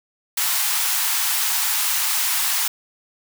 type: high-pass noise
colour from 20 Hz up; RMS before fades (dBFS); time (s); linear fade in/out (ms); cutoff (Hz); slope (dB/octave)
white; -21; 0.37-2.68; 5; 770; 48
effects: none